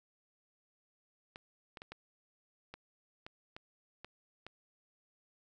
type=clicks; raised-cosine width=0.3 ms; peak=-30 dBFS; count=9; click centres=1.359 / 1.772 / 1.819 / 1.92 / 2.74 / 3.265 / 3.565 / 4.046 / 4.466 s; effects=none